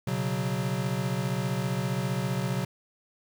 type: chord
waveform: square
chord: B suspended second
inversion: none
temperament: equal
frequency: 123.47 / 138.59 / 185 Hz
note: B2 / C#3 / F#3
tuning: 0 / 0 / 0 cents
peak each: -32 dBFS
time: 0.07-2.65 s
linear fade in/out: 5 ms
effects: 9-bit